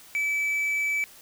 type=tone; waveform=triangle; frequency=2304 Hz; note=D7; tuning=34 cents flat; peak=-22 dBFS; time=0.15-1.04 s; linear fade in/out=0 ms; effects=white hiss -50 dBFS RMS until 1.21 s